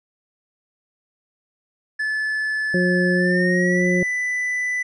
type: tone with pitch glide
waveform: triangle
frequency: 1733 to 1990.7 Hz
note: A6 to B6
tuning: -27 to +13 cents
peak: -19 dBFS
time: 1.99-4.83 s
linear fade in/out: 10 ms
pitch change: +240 cents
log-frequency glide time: 3.15-3.86 s
type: harmonic tone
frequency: 180 Hz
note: F#3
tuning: 47 cents flat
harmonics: 1 / 2 / 3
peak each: -19 / -22 / -25 dBFS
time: 2.74-4.03 s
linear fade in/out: 2 ms
effects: resampled to 24000 Hz